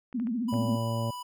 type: clicks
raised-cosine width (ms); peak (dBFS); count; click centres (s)
0.5; -34; 4; 0.128 / 0.199 / 0.271 / 0.539
type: tone with vibrato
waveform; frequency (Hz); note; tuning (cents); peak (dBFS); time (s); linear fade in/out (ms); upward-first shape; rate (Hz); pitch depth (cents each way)
sine; 235.2; A#3; +16; -27; 0.14-0.76; 10; triangle; 15; 190
type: tone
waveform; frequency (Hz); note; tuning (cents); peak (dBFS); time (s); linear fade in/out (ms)
square; 987.8; B5; 0; -37; 0.48-1.23; 10
type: harmonic tone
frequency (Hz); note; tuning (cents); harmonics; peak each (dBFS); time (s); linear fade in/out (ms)
114.8; A#2; -26; 1 / 2 / 3 / 4 / 5 / 6 / 7; -29 / -35 / -45 / -46 / -35 / -48 / -47; 0.52-1.11; 10
effects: none